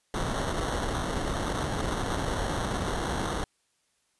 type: noise with sample-and-hold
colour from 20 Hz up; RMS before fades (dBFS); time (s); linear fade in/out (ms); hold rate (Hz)
pink; -30; 0.14-3.44; 0; 2450
effects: white hiss -72 dBFS RMS until 4.19 s + resampled to 24000 Hz